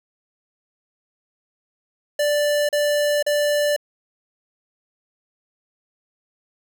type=tone bursts; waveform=square; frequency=587.3 Hz; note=D5; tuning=in tune; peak=-18 dBFS; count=3; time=2.19-3.764 s; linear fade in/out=5 ms; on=500 ms; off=37 ms; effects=none